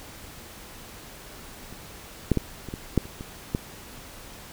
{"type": "clicks", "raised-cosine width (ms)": 3, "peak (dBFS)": [-29, -6, -9, -23, -19, -6, -28, -23, -11], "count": 9, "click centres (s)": [1.726, 2.317, 2.373, 2.687, 2.739, 2.977, 3.055, 3.209, 3.549], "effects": ["pink hiss -44 dBFS RMS until 4.52 s"]}